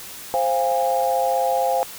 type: chord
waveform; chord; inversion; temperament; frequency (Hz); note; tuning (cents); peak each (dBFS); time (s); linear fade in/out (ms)
sine; F minor; second; equal with one note detuned; 523.3 / 698.5 / 814; C5 / F5 / Ab5; 0 / 0 / -35; -22; 0.34-1.83; 0
effects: white hiss -37 dBFS RMS until 1.98 s